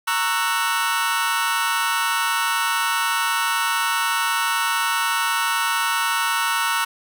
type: chord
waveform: sawtooth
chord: F# dominant seventh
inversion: first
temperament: just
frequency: 925 / 1110 / 1332 / 1480 Hz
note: A#5 / C#6 / E6 / F#6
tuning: -14 / +2 / +18 / 0 cents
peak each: -21 / -22 / -21 / -21 dBFS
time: 0.07-6.85 s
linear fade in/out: 10 ms
effects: none